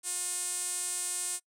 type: tone with band-pass filter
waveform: sawtooth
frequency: 357.8 Hz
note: F4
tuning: 42 cents sharp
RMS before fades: -34 dBFS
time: 0.03-1.4 s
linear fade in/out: 50 ms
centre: 8700 Hz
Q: 5.3
effects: noise-tail reverb RT60 0.1 s tail -24 dB re dry